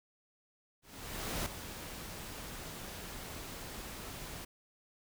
pink noise with ADSR envelope, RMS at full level -36 dBFS, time 0.82-4.45 s, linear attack 640 ms, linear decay 4 ms, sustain -9 dB, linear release 8 ms, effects none

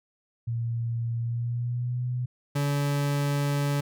sine tone with pitch glide, 116.54 to 124.19 Hz, A#2 to B2, 0 to +10 cents, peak -26 dBFS, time 0.47-2.26 s, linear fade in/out 10 ms, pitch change +110 cents, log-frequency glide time 1.19-2.04 s
40% pulse tone, 143.1 Hz, D3, 45 cents flat, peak -23 dBFS, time 2.55-3.81 s, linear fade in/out 10 ms
effects none

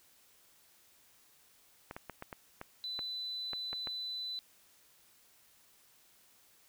clicks, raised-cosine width 0.5 ms, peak -27 dBFS, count 10, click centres 1.911 / 1.965 / 2.097 / 2.224 / 2.328 / 2.614 / 2.991 / 3.533 / 3.73 / 3.872 s
sine tone, 4000 Hz, B7, 21 cents sharp, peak -37 dBFS, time 2.84-4.39 s, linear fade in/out 0 ms
effects white hiss -65 dBFS RMS until 6.68 s

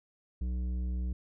sine tone with tanh clipping, 61.74 Hz, B1, in tune, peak -32 dBFS, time 0.41-1.13 s, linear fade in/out 5 ms, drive 10 dB, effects none

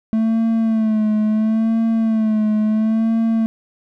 triangle tone with vibrato, 220 Hz, A3, in tune, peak -12 dBFS, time 0.13-3.46 s, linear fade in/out 0 ms, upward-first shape sine, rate 0.73 Hz, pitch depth 50 cents each way, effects none

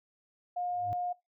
sine tone, 713 Hz, F5, 36 cents sharp, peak -31 dBFS, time 0.56-1.13 s, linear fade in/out 10 ms
triangle tone with exponential growth, 103.3 Hz, G#2, 9 cents flat, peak -33 dBFS, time 0.69-0.93 s, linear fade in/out 0 ms, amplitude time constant 51 ms
effects noise-tail reverb RT60 0.2 s tail -21 dB re dry

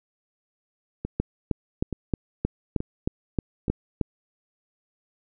two click trains, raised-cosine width 3 ms, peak -16 / -10 dBFS, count 4 / 10, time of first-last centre 1.05-3.682 / 1.2-4.013 s, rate 1.14 / 3.2 Hz, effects none

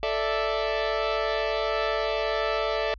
sawtooth chord, A suspended fourth, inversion none, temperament equal, 440 / 587.3 / 659.3 Hz, A4 / D5 / E5, 0 / 0 / 0 cents, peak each -25 / -25 / -25 dBFS, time 0.03-2.94 s, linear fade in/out 0 ms, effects added 50 Hz sine -42 dBFS peak until 2.98 s + resampled to 11025 Hz

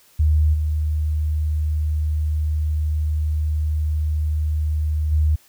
sine tone with level steps, 76.6 Hz, D#2, 27 cents flat, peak -13 / -18 / -14 dBFS, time 0.19-5.36 s, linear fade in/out 10 ms, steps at 0.53 / 5.11 s, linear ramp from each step 20 ms, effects white hiss -54 dBFS RMS until 5.48 s

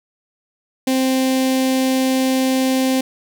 sawtooth tone with notch filter, 261.6 Hz, C4, in tune, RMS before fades -17 dBFS, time 0.87-3.01 s, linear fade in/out 5 ms, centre 1300 Hz, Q 0.98, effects none

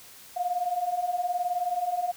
sine beating tone pair, 698.5 / 717.5 Hz, F5 / F5, 0 / +47 cents, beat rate 19 Hz, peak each -31 / -27 dBFS, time 0.36-2.12 s, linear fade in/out 10 ms, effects white hiss -49 dBFS RMS until 2.16 s

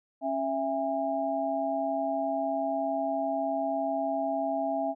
sine tone cluster, 273.8 / 663 / 814 Hz, C#4 / E5 / G#5, -21 / +10 / -35 cents, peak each -33 / -29 / -33 dBFS, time 0.21-4.95 s, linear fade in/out 50 ms, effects none

